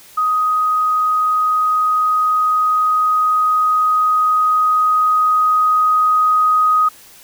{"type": "tone with level ramp", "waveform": "sine", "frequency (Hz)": 1252, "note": "D#6", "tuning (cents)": 10, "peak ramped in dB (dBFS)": [-13, -10], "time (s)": [0.17, 6.89], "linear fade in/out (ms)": 10, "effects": ["white hiss -43 dBFS RMS until 7.23 s"]}